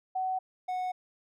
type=tone pair in turn; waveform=sine / triangle; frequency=750 / 735.4 Hz; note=F#5 / F#5; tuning=+23 / -11 cents; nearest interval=unison; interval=34 cents; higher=first; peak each=-28 dBFS; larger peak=neither; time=0.15-0.39 / 0.68-0.92 s; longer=neither; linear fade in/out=10 ms; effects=none